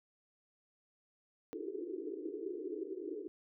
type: band-pass noise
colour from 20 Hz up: white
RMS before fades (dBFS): -42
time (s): 1.53-3.28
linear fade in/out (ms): 0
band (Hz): 300 to 440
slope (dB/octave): 96
effects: none